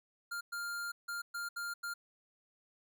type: tone bursts at uneven times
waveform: square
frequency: 1400 Hz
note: F6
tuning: 4 cents sharp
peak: -38 dBFS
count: 6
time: 0.31-0.41 / 0.52-0.92 / 1.08-1.22 / 1.34-1.49 / 1.56-1.74 / 1.83-1.94 s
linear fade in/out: 10 ms
effects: none